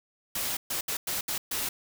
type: noise bursts at uneven times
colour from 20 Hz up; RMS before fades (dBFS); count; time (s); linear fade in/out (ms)
white; -31; 6; 0.35-0.57 / 0.7-0.81 / 0.88-0.97 / 1.07-1.21 / 1.28-1.38 / 1.51-1.69; 5
effects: none